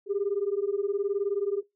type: beating tone pair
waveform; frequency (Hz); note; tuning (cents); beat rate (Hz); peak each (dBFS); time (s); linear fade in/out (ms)
sine; 392 / 411; G4 / G#4; 0 / -18; 19; -28; 0.06-1.63; 50
effects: noise-tail reverb RT60 0.2 s tail -21 dB re dry + tanh soft clip ceiling -19 dBFS